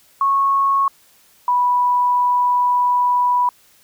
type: tone pair in turn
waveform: sine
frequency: 1100 / 983.4 Hz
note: C#6 / B5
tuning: -14 / -8 cents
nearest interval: major second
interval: 194 cents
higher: first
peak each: -13 dBFS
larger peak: neither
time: 0.21-0.88 / 1.48-3.49 s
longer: second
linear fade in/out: 2 ms
effects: white hiss -53 dBFS RMS until 3.83 s